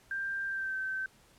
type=tone with pitch glide; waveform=sine; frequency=1585 to 1544.3 Hz; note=G6 to G6; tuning=+19 to -26 cents; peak=-32 dBFS; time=0.11-1.06 s; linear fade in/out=2 ms; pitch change=-45 cents; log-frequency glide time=0.47-0.76 s; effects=pink hiss -62 dBFS RMS until 1.38 s + low-pass 12000 Hz 12 dB/octave